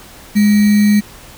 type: tone with sample-and-hold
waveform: sine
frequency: 207.7 Hz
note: G#3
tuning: in tune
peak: -7 dBFS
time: 0.35-1.01 s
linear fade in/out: 20 ms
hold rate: 2100 Hz
effects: pink hiss -38 dBFS RMS until 1.37 s